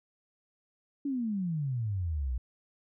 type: exponential sweep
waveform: sine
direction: down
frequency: 290 to 58.27 Hz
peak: -29 dBFS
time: 1.05-2.38 s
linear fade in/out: 5 ms
effects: none